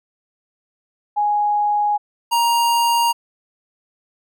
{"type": "tone pair in turn", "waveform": ["sine", "square"], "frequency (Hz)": [830.6, 937.9], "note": ["G#5", "A#5"], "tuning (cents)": [0, 10], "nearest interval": "major second", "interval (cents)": 210, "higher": "second", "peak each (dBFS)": -15, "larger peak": "neither", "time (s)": [[1.16, 1.98], [2.31, 3.13]], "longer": "neither", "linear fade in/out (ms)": 20, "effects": []}